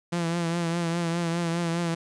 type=tone with vibrato; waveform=sawtooth; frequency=169.4 Hz; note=E3; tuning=48 cents sharp; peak=-21 dBFS; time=0.12-1.95 s; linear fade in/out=10 ms; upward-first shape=triangle; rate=4.9 Hz; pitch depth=52 cents each way; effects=resampled to 22050 Hz + 10-bit